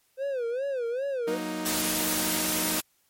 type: tone with vibrato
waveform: triangle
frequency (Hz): 510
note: C5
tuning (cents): -44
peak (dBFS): -25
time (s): 0.17-1.39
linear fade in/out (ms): 50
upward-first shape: sine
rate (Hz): 2.5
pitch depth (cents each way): 170
type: chord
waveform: sawtooth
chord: D# minor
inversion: first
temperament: equal with one note detuned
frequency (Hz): 185 / 235.2 / 311.1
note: F#3 / A#3 / D#4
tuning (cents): 0 / +16 / 0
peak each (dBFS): -33 / -34 / -28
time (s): 1.27-2.8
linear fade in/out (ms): 10
type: noise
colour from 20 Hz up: white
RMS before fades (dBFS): -28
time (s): 1.65-2.81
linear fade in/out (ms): 10
effects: white hiss -68 dBFS RMS until 3.09 s + MP3 64 kbps